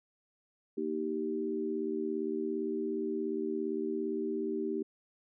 sine chord, Eb major, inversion second, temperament equal with one note detuned, 233.1 / 311.1 / 388.4 Hz, Bb3 / Eb4 / G4, 0 / 0 / -16 cents, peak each -38 / -36 / -34 dBFS, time 0.77-4.83 s, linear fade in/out 10 ms, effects none

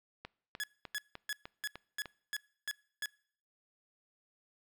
click train, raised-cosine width 0.3 ms, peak -27 dBFS, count 7, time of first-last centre 0.25-2.057 s, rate 3.32 Hz
sawtooth tone bursts, 1691 Hz, G#6, 31 cents sharp, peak -31 dBFS, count 8, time 0.6-3.058 s, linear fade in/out 0 ms, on 36 ms, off 310 ms
effects noise-tail reverb RT60 0.6 s tail -25 dB re dry

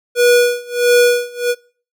square tone with tremolo, 485.1 Hz, B4, 31 cents flat, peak -8 dBFS, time 0.15-1.55 s, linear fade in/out 50 ms, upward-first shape sine, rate 1.5 Hz, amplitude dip 95%, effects noise-tail reverb RT60 0.4 s tail -22 dB re dry

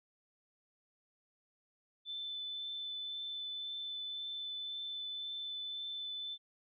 sine tone with vibrato, 3520 Hz, A7, in tune, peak -39 dBFS, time 2.05-6.38 s, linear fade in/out 50 ms, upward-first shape triangle, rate 1.9 Hz, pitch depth 9 cents each way, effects none

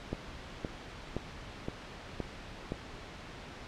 click train, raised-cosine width 2 ms, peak -20 dBFS, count 6, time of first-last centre 0.13-2.721 s, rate 1.93 Hz, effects pink hiss -46 dBFS RMS until 3.67 s + low-pass 4000 Hz 12 dB/octave

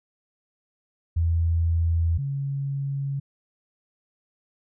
sine tone pair in turn, 83.3 / 138.8 Hz, E2 / C#3, +19 / +3 cents, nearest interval major sixth, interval 884 cents, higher second, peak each -19 / -25 dBFS, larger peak first, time 1.16-2.18 / 2.18-3.2 s, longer neither, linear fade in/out 10 ms, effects none

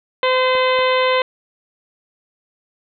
harmonic tone, 513 Hz, C5, 34 cents flat, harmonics 1 / 2 / 3 / 4 / 5 / 6 / 7 / 8, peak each -16 / -19 / -27 / -23 / -27 / -27 / -28 / -34 dBFS, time 0.23-1.22 s, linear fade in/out 2 ms
clicks, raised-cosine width 1 ms, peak -19 dBFS, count 2, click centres 0.552 / 0.79 s
effects none

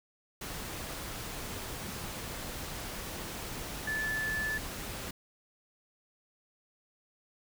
sine tone in noise, 1741 Hz, A6, 19 cents flat, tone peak -31 dBFS, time 3.87-4.58 s, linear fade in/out 5 ms, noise pink, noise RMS -40 dBFS, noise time 0.41-5.11 s, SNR +6 dB, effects none

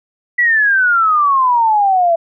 sine exponential sweep, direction down, 1975.5 to 659.3 Hz, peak -9 dBFS, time 0.38-2.16 s, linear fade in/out 10 ms, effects none

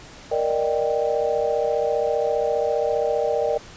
sine chord, Eb major seventh, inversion second, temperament equal, 466.2 / 587.3 / 622.3 / 784 Hz, Bb4 / D5 / Eb5 / G5, 0 / 0 / 0 / 0 cents, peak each -23 / -24 / -26 / -28 dBFS, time 0.31-3.58 s, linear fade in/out 10 ms, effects pink hiss -43 dBFS RMS until 3.76 s + resampled to 16000 Hz

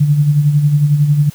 sine tone with tremolo, 146.83 Hz, D3, in tune, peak -6 dBFS, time 0-1.3 s, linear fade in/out 10 ms, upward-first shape sine, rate 11 Hz, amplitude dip 55%, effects white hiss -41 dBFS RMS until 1.34 s

